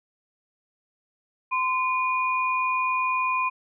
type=tone pair together; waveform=sine; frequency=1028 / 2445 Hz; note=C6 / D#7; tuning=-31 / -31 cents; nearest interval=octave + minor third; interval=1500 cents; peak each=-23 / -27 dBFS; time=1.51-3.5 s; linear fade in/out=20 ms; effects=none